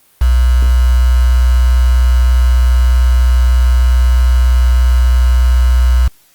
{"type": "tone with quantisation", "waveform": "sine", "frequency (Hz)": 61.6, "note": "B1", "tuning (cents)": -4, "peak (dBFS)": -6, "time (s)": [0.21, 6.08], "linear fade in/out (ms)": 5, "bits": 4, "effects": ["white hiss -50 dBFS RMS until 6.34 s", "Opus 32 kbps"]}